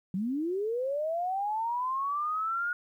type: linear sweep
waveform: sine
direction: up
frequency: 177 to 1446 Hz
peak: -28 dBFS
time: 0.14-2.73 s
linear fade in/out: 2 ms
effects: 11-bit